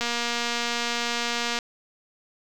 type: click train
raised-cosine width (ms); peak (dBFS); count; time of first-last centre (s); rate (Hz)
0.2; -10; 375; 0.01-1.588; 237
effects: 7-bit